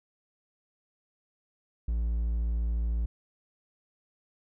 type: tone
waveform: triangle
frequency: 57 Hz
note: A#1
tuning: 38 cents flat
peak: -24 dBFS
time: 1.88-3.06 s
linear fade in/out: 5 ms
effects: none